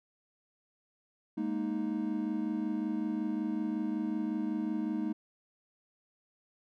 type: chord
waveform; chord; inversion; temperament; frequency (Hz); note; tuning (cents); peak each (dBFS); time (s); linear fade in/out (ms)
triangle; Ab suspended second; none; equal; 207.7 / 233.1 / 311.1; Ab3 / Bb3 / Eb4; 0 / 0 / 0; -34 / -34 / -32; 1.37-5.13; 10
effects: none